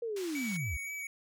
sine linear sweep, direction down, 480.5 to 55 Hz, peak -33 dBFS, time 0.02-0.77 s, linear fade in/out 5 ms
white band-pass noise, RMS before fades -47 dBFS, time 0.16-0.57 s, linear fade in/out 5 ms, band 950 to 7100 Hz, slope 12 dB/octave
square tone with vibrato, 2263 Hz, C#7, 35 cents sharp, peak -38 dBFS, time 0.35-1.07 s, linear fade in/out 2 ms, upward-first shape sine, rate 3.8 Hz, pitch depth 24 cents each way
effects none

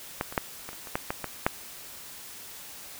clicks, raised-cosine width 0.5 ms, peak -12 / -23 / -8 / -22 / -29 / -26 / -11 / -13 / -16 / -6 dBFS, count 10, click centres 0.211 / 0.325 / 0.378 / 0.69 / 0.731 / 0.872 / 0.955 / 1.105 / 1.243 / 1.465 s, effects white hiss -44 dBFS RMS until 2.99 s

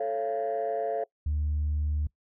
sine chord, A augmented, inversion none, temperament just, 440 / 550 / 687.5 Hz, A4 / C#5 / E#5, 0 / -14 / -27 cents, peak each -30 / -31 / -29 dBFS, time 0-1.04 s, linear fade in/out 5 ms
sine tone, 75 Hz, D2, 37 cents sharp, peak -24 dBFS, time 1.26-2.07 s, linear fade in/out 5 ms
effects noise-tail reverb RT60 0.1 s tail -23 dB re dry + tanh soft clip ceiling -22 dBFS

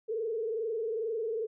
sine tone with frequency modulation, 448 Hz, A4, 31 cents sharp, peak -30 dBFS, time 0.08-1.47 s, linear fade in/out 20 ms, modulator 22.3 Hz, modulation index 1.1, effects none

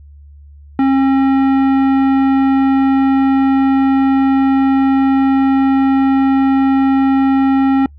sine tone with tanh clipping, 269.5 Hz, C#4, 49 cents flat, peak -11 dBFS, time 0.79-7.86 s, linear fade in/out 2 ms, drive 14 dB, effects noise-tail reverb RT60 0.1 s tail -26 dB re dry + added 72 Hz sine -36 dBFS peak until 7.98 s

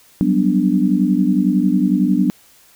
sine chord, G major seventh, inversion third, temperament equal, 185 / 196 / 246.9 / 293.7 Hz, F#3 / G3 / B3 / D4, 0 / 0 / 0 / 0 cents, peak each -18 dBFS, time 0.21-2.3 s, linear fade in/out 0 ms, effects white hiss -50 dBFS RMS until 2.75 s

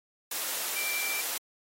sine tone in noise, 2349 Hz, D7, in tune, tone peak -32 dBFS, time 0.76-1.21 s, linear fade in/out 5 ms, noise white, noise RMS -33 dBFS, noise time 0.31-1.38 s, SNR -2 dB, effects high-pass 400 Hz 12 dB/octave + AAC 48 kbps

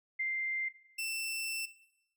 sine / sawtooth tone pair in turn, 2092 / 2675 Hz, C7 / E7, -1 / +25 cents, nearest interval major third, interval 426 cents, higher second, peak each -31 / -31 dBFS, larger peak neither, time 0.19-0.69 / 0.98-1.66 s, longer second, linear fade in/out 10 ms, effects noise-tail reverb RT60 0.8 s tail -17 dB re dry

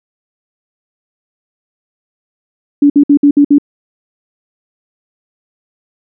sine tone bursts, 287.1 Hz, D4, 39 cents flat, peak -3 dBFS, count 6, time 2.82-3.584 s, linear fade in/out 5 ms, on 79 ms, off 58 ms, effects none

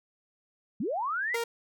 sine linear sweep, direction up, 169.8 to 2093 Hz, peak -28 dBFS, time 0.8-1.36 s, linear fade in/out 5 ms
sawtooth tone, 466.2 Hz, A#4, in tune, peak -25 dBFS, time 1.34-1.44 s, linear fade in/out 5 ms
effects none

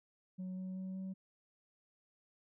sine tone with pitch steps, 185 / 186.5 / 188.02 / 189.54 Hz, F#3 / F#3 / F#3 / F#3, 0 / +14 / +28 / +42 cents, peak -37 dBFS, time 0.38-1.14 s, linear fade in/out 20 ms, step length 190 ms, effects tanh soft clip ceiling -39 dBFS

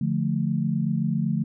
sine chord, D minor, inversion none, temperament equal, 146.83 / 174.61 / 220 Hz, D3 / F3 / A3, 0 / 0 / 0 cents, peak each -26 dBFS, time 0.01-1.44 s, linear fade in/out 5 ms, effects none

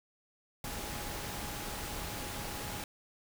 sine tone in noise, 830.6 Hz, G#5, in tune, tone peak -49 dBFS, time 0.64-2.84 s, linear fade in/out 2 ms, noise pink, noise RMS -40 dBFS, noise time 0.64-2.84 s, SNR -12 dB, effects none

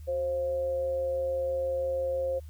sine tone with amplitude modulation, 530 Hz, C5, 22 cents sharp, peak -25 dBFS, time 0.07-2.4 s, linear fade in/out 20 ms, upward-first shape sine, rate 163 Hz, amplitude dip 40%, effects added 76 Hz sine -41 dBFS peak until 2.49 s + white hiss -64 dBFS RMS until 2.49 s

